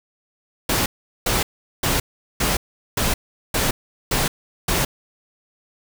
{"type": "noise bursts", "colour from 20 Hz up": "pink", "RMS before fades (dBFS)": -20, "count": 8, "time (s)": [0.69, 4.85], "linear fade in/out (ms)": 5, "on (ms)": 170, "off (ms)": 400, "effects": []}